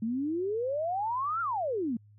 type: exponential two-way sweep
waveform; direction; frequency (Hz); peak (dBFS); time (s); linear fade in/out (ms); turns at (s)
sine; up then down; 214.2 to 1407 to 214.2; -28; 0.02-1.97; 5; 1.41
effects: added 104 Hz sine -54 dBFS peak until 2.18 s